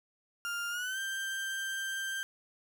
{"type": "tone with pitch glide", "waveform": "35% pulse", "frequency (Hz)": [1402, 1573.7], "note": ["F6", "G6"], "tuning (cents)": [6, 6], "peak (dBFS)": -32, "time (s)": [0.45, 2.23], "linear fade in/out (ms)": 0, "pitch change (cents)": 200, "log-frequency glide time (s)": [0.7, 0.99], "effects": []}